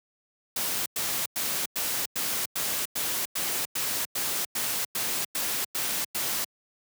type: noise bursts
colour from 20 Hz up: white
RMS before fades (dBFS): -29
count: 15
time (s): 0.56-6.446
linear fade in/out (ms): 5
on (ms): 300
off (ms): 99
effects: high-pass 100 Hz 12 dB/octave